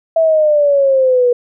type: exponential sweep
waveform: sine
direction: down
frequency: 659.3 to 482.1 Hz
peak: -8 dBFS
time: 0.16-1.33 s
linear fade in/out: 5 ms
effects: none